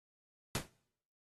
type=noise with exponential decay; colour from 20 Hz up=pink; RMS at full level=-31 dBFS; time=0.55-0.69 s; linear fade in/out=1 ms; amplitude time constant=30 ms; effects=noise-tail reverb RT60 0.7 s tail -24 dB re dry + AAC 32 kbps